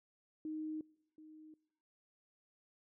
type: tone with echo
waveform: sine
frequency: 311.1 Hz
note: D#4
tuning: in tune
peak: -39 dBFS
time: 0.45-0.81 s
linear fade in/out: 2 ms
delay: 730 ms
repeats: 1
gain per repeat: -15 dB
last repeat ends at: 1.54 s
effects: noise-tail reverb RT60 0.9 s tail -25 dB re dry